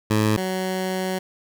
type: tone pair in turn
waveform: 15% pulse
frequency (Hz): 107.7 / 186.81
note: A2 / F#3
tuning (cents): -37 / +17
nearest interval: minor seventh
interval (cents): 954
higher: second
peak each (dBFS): -11 / -17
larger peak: first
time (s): 0.1-0.37 / 0.37-1.19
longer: second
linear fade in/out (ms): 10
effects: none